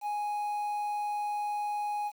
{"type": "tone with quantisation", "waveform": "triangle", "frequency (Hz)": 830.6, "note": "G#5", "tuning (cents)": 0, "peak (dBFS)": -28, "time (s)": [0.01, 2.12], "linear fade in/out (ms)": 50, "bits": 9, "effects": []}